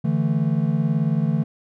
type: chord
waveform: triangle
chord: D suspended second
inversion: none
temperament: just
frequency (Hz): 146.83 / 165.19 / 220.2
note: D3 / E3 / A3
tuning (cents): 0 / +4 / +2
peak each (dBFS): -20 / -20 / -22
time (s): 0.04-1.44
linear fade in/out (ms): 10
effects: none